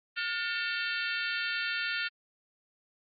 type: harmonic tone with a mistuned harmonic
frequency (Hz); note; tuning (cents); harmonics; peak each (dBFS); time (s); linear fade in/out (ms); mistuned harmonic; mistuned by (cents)
448.3; A4; +32; 3 / 4 / 5 / 6 / 7 / 8 / 9 / 10; -34 / -37 / -41 / -37 / -41 / -43 / -44 / -42; 0.16-2.09; 20; 3; +100
effects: Opus 24 kbps